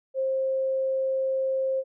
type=tone; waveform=sine; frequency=530 Hz; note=C5; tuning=22 cents sharp; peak=-23 dBFS; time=0.14-1.84 s; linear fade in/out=50 ms; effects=none